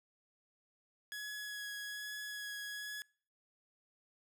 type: tone with vibrato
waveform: sawtooth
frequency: 1678 Hz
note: G#6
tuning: 17 cents sharp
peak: -38 dBFS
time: 1.12-3.02 s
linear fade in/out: 0 ms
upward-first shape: sine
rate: 1.2 Hz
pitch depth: 12 cents each way
effects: noise-tail reverb RT60 0.5 s tail -26 dB re dry